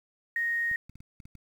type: tone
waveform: sine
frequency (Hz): 1864.7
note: A#6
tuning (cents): 0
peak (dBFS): -26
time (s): 0.36-0.76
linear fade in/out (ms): 2
type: clicks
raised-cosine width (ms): 5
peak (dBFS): -36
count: 7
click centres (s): 0.714 / 0.896 / 0.956 / 1.005 / 1.202 / 1.255 / 1.353
effects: 9-bit